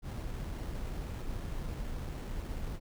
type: noise with sample-and-hold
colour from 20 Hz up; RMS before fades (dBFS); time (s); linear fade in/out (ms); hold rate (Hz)
brown; -38; 0.02-2.8; 50; 4900
effects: none